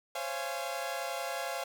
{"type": "chord", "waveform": "sawtooth", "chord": "Db major seventh", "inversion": "third", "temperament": "equal with one note detuned", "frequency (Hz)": [523.3, 554.4, 686.5, 830.6], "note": ["C5", "Db5", "F5", "Ab5"], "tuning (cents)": [0, 0, -30, 0], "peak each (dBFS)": [-37, -37, -34, -37], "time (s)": [0.15, 1.64], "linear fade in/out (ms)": 5, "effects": ["10-bit"]}